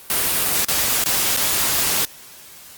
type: noise with dropouts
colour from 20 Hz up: white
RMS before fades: -19 dBFS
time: 0.1-2.05 s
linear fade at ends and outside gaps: 0 ms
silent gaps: 0.647-0.685 / 1.039-1.06 / 1.365-1.373 s
effects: white hiss -42 dBFS RMS until 2.77 s + Opus 32 kbps